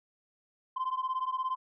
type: beating tone pair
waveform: sine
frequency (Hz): 1029 / 1046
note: C6 / C6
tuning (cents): -29 / -1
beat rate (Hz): 17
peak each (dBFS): -31 / -32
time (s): 0.76-1.56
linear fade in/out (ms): 10
effects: tanh soft clip ceiling -26 dBFS